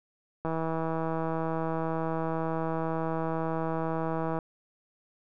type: click train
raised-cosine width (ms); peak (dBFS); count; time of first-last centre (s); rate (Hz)
1; -18; 639; 0.45-4.388; 162
effects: none